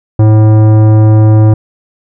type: tone with tanh clipping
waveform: sine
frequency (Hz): 108.3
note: A2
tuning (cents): -27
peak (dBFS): -4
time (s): 0.19-1.54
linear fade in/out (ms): 5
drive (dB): 15
effects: none